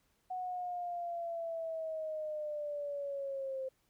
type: linear sweep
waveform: sine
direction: down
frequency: 740 to 523.3 Hz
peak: -36 dBFS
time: 0.3-3.69 s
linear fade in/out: 10 ms
effects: pink hiss -75 dBFS RMS until 3.89 s